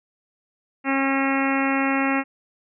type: harmonic tone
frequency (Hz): 271.5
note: C#4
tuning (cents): -36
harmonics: 1 / 2 / 3 / 4 / 5 / 6 / 7 / 8 / 9 / 10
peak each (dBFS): -22 / -30 / -28 / -31 / -30 / -33 / -29 / -30 / -33 / -33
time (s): 0.84-2.24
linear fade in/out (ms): 50
effects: none